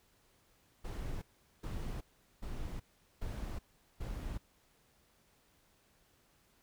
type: noise bursts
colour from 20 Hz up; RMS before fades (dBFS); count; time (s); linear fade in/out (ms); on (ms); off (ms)
brown; -40; 5; 0.84-4.38; 10; 380; 410
effects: pink hiss -70 dBFS RMS until 6.62 s